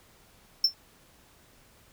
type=tone with exponential decay; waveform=triangle; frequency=5360 Hz; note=E8; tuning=28 cents sharp; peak=-14 dBFS; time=0.64-0.74 s; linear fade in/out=5 ms; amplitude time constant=20 ms; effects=pink hiss -59 dBFS RMS until 1.92 s